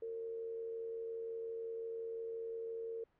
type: tone with amplitude modulation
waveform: sine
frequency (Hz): 455.9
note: A#4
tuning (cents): -39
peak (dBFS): -38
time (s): 0.02-3.04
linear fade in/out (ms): 5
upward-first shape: sine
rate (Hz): 85.7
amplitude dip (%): 40
effects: pink hiss -75 dBFS RMS until 3.19 s + low-pass 2000 Hz 12 dB/octave